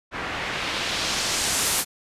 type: noise with low-pass filter sweep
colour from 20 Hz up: white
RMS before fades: -26 dBFS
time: 0.11-1.85 s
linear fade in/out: 50 ms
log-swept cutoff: 1600 to 12000 Hz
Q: 1
effects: resampled to 32000 Hz